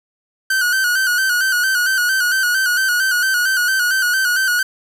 45% pulse tone with vibrato, 1500 Hz, F#6, 23 cents sharp, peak -14 dBFS, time 0.5-4.63 s, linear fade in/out 5 ms, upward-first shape square, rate 4.4 Hz, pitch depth 55 cents each way, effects none

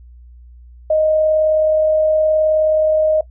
sine tone with amplitude modulation, 622.3 Hz, D#5, in tune, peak -10 dBFS, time 0.9-3.21 s, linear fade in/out 5 ms, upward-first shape sine, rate 39.1 Hz, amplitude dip 25%, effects noise-tail reverb RT60 0.1 s tail -18 dB re dry + added 60 Hz sine -38 dBFS peak until 3.3 s

